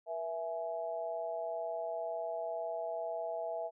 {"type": "tone with amplitude modulation", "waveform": "sine", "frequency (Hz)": 659.3, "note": "E5", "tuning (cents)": 0, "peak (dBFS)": -31, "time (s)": [0.06, 3.71], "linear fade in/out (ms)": 50, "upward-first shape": "sine", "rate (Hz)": 178, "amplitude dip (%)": 90, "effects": []}